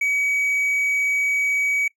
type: tone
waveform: triangle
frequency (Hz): 2269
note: C#7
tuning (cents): +40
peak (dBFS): -17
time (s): 0.01-1.88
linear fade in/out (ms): 5
effects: noise-tail reverb RT60 0.1 s tail -20 dB re dry